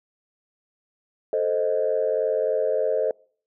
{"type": "chord", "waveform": "sine", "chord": "A diminished", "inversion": "none", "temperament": "equal", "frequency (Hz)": [440, 523.3, 622.3], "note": ["A4", "C5", "Eb5"], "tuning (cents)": [0, 0, 0], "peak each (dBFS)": -24, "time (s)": [1.33, 3.11], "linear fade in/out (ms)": 2, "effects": ["noise-tail reverb RT60 0.5 s tail -26 dB re dry", "tanh soft clip ceiling -12 dBFS"]}